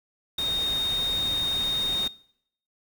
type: tone in noise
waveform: sine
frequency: 3700 Hz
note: A#7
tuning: 14 cents flat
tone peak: -25 dBFS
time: 0.38-2.08 s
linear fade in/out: 5 ms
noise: pink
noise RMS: -37 dBFS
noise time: 0.38-2.08 s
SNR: +9 dB
effects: noise-tail reverb RT60 0.7 s tail -21 dB re dry